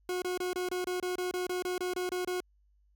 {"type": "tone bursts", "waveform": "40% pulse", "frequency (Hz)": 362.6, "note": "F#4", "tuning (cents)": -35, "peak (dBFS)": -30, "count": 15, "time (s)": [0.09, 2.404], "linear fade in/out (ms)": 2, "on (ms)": 130, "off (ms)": 26, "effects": ["added 50 Hz sine -64 dBFS peak until 2.95 s"]}